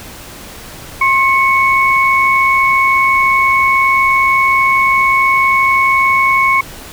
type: tone pair together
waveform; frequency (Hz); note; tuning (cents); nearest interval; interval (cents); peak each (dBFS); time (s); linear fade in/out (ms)
sine; 1067.7 / 2217; C6 / C#7; +35 / 0; octave + minor second; 1265; -11; 1.01-6.61; 5
effects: pink hiss -32 dBFS RMS until 6.92 s